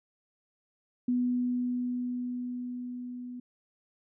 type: tone with level ramp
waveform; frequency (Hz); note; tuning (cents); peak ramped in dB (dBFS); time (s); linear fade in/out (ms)
sine; 247; B3; 0; -24 to -38; 1.08-3.4; 5
effects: none